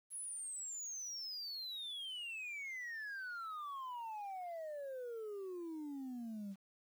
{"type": "exponential sweep", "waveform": "sine", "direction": "down", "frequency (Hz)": [10720, 190.7], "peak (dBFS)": -40, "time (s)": [0.1, 6.56], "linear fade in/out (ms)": 50, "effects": ["tanh soft clip ceiling -41 dBFS", "11-bit"]}